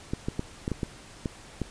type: clicks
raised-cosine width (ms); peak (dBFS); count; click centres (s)
3; -15; 8; 0.135 / 0.285 / 0.394 / 0.679 / 0.717 / 0.832 / 1.258 / 1.617
effects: pink hiss -48 dBFS RMS until 1.7 s + resampled to 22050 Hz